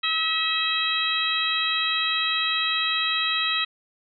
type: harmonic tone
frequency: 645 Hz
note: E5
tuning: 38 cents flat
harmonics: 2 / 3 / 4 / 5 / 6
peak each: -29 / -30 / -28 / -28 / -26 dBFS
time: 0.03-3.65 s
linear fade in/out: 10 ms
effects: none